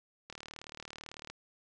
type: click train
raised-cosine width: 0.2 ms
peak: -27 dBFS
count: 39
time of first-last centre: 0.3-1.3 s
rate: 38 Hz
effects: resampled to 22050 Hz